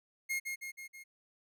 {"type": "tone with echo", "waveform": "45% pulse", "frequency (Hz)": 2144, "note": "C7", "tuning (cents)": 42, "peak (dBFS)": -32, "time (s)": [0.29, 0.4], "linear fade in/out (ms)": 20, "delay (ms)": 160, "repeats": 4, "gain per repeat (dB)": -4, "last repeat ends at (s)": 1.04, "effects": []}